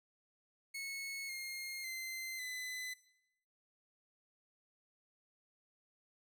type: tone with pitch steps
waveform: sawtooth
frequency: 2195 / 2133 / 2072 / 2013 Hz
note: C#7 / C7 / C7 / B6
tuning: -18 / +33 / -17 / +33 cents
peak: -38 dBFS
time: 0.74-2.94 s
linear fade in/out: 10 ms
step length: 550 ms
effects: noise-tail reverb RT60 0.8 s tail -18 dB re dry